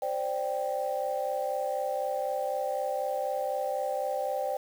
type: chord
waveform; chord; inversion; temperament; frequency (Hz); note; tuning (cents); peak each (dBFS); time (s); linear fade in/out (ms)
sine; C suspended second; none; equal; 523.3 / 587.3 / 784; C5 / D5 / G5; 0 / 0 / 0; -32; 0.02-4.57; 5
effects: tanh soft clip ceiling -19 dBFS + 8-bit